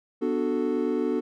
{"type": "chord", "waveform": "triangle", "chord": "B minor seventh", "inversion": "none", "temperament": "equal with one note detuned", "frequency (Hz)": [246.9, 295.2, 370, 440], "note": ["B3", "D4", "F#4", "A4"], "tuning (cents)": [0, 9, 0, 0], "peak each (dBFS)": -27, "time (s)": [0.21, 1.21], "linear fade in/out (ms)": 20, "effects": []}